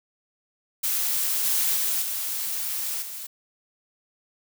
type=noise with level steps; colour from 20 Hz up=blue; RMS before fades=-25 / -23 / -25 / -29 / -36 dBFS; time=0.83-3.27 s; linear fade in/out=10 ms; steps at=1.44 / 1.75 / 2.01 / 3.01 s; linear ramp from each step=20 ms; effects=none